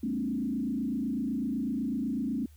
sine tone with frequency modulation, 246.9 Hz, B3, in tune, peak -28 dBFS, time 0.03-2.46 s, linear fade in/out 5 ms, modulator 28 Hz, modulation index 1.6, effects added 75 Hz sine -51 dBFS peak until 2.56 s + white hiss -65 dBFS RMS until 2.56 s

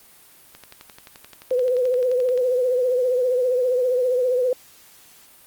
click train, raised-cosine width 0.2 ms, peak -23 dBFS, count 22, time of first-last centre 0.55-2.376 s, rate 11.5 Hz
sine tone with vibrato, 502 Hz, B4, 28 cents sharp, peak -17 dBFS, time 1.51-4.53 s, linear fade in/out 2 ms, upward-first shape triangle, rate 15 Hz, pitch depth 68 cents each way
effects white hiss -50 dBFS RMS until 5.46 s + Opus 32 kbps

